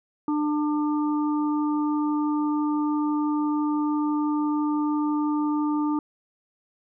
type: harmonic tone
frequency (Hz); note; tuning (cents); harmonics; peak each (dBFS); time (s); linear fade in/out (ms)
299; D4; +31; 1 / 3 / 4; -22 / -32 / -34; 0.28-5.99; 2
effects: none